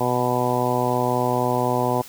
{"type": "harmonic tone", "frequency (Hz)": 123.9, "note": "B2", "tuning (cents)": 6, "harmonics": [1, 2, 3, 4, 5, 6, 7, 8], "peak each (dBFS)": [-27, -27, -27, -27, -27, -27, -27, -27], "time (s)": [0, 2.02], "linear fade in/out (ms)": 10, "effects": ["white hiss -42 dBFS RMS until 2.08 s"]}